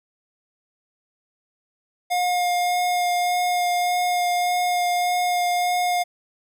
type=tone with vibrato; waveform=square; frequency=713 Hz; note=F5; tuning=36 cents sharp; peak=-20 dBFS; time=2.1-6.04 s; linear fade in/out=20 ms; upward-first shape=sine; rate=1.7 Hz; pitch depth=10 cents each way; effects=none

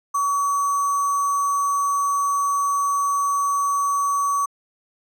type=tone with sample-and-hold; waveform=sine; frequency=1130 Hz; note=C#6; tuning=33 cents sharp; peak=-18 dBFS; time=0.14-4.46 s; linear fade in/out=10 ms; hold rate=7350 Hz; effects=low-pass 12000 Hz 12 dB/octave

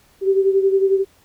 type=beating tone pair; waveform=sine; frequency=386.3 / 397.3 Hz; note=G4 / G4; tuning=-25 / +23 cents; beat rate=11 Hz; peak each=-14 / -20 dBFS; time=0.21-1.05 s; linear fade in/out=50 ms; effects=pink hiss -55 dBFS RMS until 1.24 s

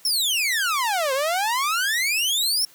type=exponential two-way sweep; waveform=sawtooth; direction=down then up; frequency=5530 to 514 to 5530 Hz; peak=-17 dBFS; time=0.05-2.65 s; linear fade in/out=2 ms; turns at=1.13 s; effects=white hiss -52 dBFS RMS until 2.74 s + high-pass 80 Hz 12 dB/octave

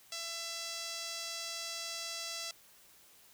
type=tone with band-pass filter; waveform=sawtooth; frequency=669 Hz; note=E5; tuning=25 cents sharp; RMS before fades=-41 dBFS; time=0.12-2.51 s; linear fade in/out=2 ms; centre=5400 Hz; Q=1.7; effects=white hiss -61 dBFS RMS until 3.33 s

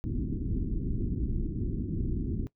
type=low-pass noise; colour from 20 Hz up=pink; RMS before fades=-31 dBFS; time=0.04-2.47 s; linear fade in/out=0 ms; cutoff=350 Hz; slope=48 dB/octave; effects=noise-tail reverb RT60 0.1 s tail -18 dB re dry

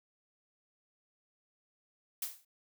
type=noise with exponential decay; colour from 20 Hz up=blue; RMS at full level=-33 dBFS; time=2.22-2.45 s; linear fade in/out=5 ms; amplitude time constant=50 ms; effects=none

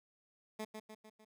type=tone with echo; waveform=15% pulse; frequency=216.5 Hz; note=A3; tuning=28 cents flat; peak=-33 dBFS; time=0.59-0.65 s; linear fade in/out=10 ms; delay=150 ms; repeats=4; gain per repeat=-5 dB; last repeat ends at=1.25 s; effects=none

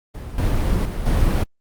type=noise with level steps; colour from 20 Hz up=brown; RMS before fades=-31 / -19 / -24 / -17 dBFS; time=0.14-1.44 s; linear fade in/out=10 ms; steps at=0.38 / 0.85 / 1.06 s; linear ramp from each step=2 ms; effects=Opus 32 kbps

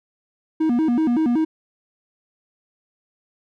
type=tone with vibrato; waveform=triangle; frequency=275.8 Hz; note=C#4; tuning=9 cents flat; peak=-14 dBFS; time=0.6-1.45 s; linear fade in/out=10 ms; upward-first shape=square; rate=5.3 Hz; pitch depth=240 cents each way; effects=none

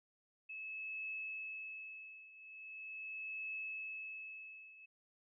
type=tone with tremolo; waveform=sine; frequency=2596 Hz; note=E7; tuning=27 cents flat; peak=-40 dBFS; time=0.49-4.86 s; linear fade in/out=10 ms; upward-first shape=triangle; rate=0.41 Hz; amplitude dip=85%; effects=none

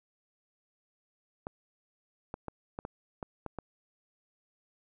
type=clicks; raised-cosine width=1 ms; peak=-23 dBFS; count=8; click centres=1.469 / 2.341 / 2.483 / 2.789 / 2.851 / 3.228 / 3.463 / 3.587 s; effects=none

